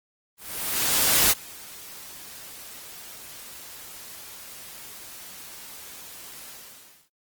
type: noise with ADSR envelope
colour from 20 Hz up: white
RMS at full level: -18 dBFS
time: 0.37-7.1 s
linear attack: 940 ms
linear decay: 30 ms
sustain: -24 dB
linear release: 630 ms
effects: Opus 24 kbps